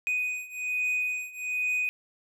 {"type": "beating tone pair", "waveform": "triangle", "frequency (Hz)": [2491, 2492.2], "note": ["D#7", "D#7"], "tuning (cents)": [1, 2], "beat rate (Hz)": 1.2, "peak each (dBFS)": [-30, -28], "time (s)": [0.07, 1.89], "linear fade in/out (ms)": 0, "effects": []}